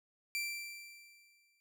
sawtooth tone with exponential decay, 2349 Hz, D7, in tune, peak -30 dBFS, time 0.35-1.6 s, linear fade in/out 0 ms, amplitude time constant 270 ms, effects none

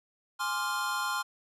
square chord, D half-diminished seventh, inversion second, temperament equal, 830.6 / 1046.5 / 1174.7 / 1396.9 Hz, Ab5 / C6 / D6 / F6, 0 / 0 / 0 / 0 cents, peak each -39 / -34 / -40 / -34 dBFS, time 0.39-1.23 s, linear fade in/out 20 ms, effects resampled to 32000 Hz

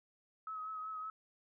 sine tone with vibrato, 1279 Hz, D#6, 47 cents sharp, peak -40 dBFS, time 0.47-1.1 s, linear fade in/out 2 ms, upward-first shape triangle, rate 5.3 Hz, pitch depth 32 cents each way, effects none

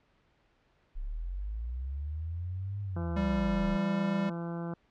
sine linear two-way sweep, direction up then down, 31.5 to 102.3 to 31.5 Hz, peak -33 dBFS, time 0.95-3.77 s, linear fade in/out 20 ms, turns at 2.81 s
harmonic tone, 169.6 Hz, E3, 50 cents sharp, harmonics 1 / 2 / 3 / 4 / 5 / 6 / 7 / 8 / 9, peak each -35 / -41 / -45 / -47 / -49 / -51 / -52 / -53 / -54 dBFS, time 2.96-4.74 s, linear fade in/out 2 ms
square tone with pitch glide, 196 to 197.59 Hz, G3 to G3, 0 to +14 cents, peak -29 dBFS, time 3.16-4.3 s, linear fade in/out 10 ms, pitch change +14 cents, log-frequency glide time 3.7-3.89 s
effects pink hiss -69 dBFS RMS until 4.9 s + low-pass 3000 Hz 12 dB/octave

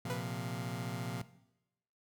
sawtooth chord, Bb suspended second, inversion none, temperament just, 116.54 / 131.11 / 174.81 Hz, Bb2 / C3 / F3, 0 / +4 / +2 cents, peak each -37 dBFS, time 0.05-1.22 s, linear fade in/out 5 ms
sawtooth tone with exponential decay, 493.9 Hz, B4, in tune, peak -31 dBFS, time 0.1-0.4 s, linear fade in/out 0 ms, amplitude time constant 64 ms
effects noise-tail reverb RT60 0.9 s tail -17 dB re dry

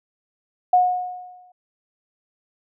sine tone with exponential decay, 726 Hz, F#5, 33 cents flat, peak -10 dBFS, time 0.73-1.52 s, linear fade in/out 5 ms, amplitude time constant 170 ms, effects none

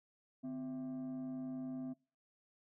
sine tone with frequency modulation, 257.8 Hz, C4, 26 cents flat, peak -38 dBFS, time 0.43-1.94 s, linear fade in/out 20 ms, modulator 405 Hz, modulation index 0.41, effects noise-tail reverb RT60 0.4 s tail -26 dB re dry + tanh soft clip ceiling -38 dBFS

